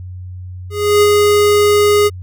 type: tone with ADSR envelope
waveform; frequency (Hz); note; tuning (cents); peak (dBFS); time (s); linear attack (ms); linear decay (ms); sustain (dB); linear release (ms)
square; 413.9; G#4; -6; -7; 0.7-2.1; 320; 44; -2; 33
effects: added 91 Hz sine -26 dBFS peak until 2.22 s